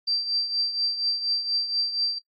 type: tone with tremolo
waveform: sine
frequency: 4695 Hz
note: D8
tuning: 1 cent flat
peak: -20 dBFS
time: 0.07-2.19 s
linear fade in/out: 10 ms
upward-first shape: triangle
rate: 4.2 Hz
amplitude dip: 70%
effects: noise-tail reverb RT60 0.1 s tail -26 dB re dry + AAC 32 kbps